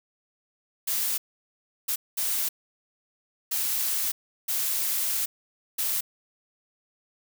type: noise bursts at uneven times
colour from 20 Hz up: blue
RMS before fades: -27 dBFS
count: 6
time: 0.87-1.18 / 1.88-1.96 / 2.17-2.49 / 3.51-4.12 / 4.48-5.26 / 5.78-6.01 s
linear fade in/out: 10 ms
effects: none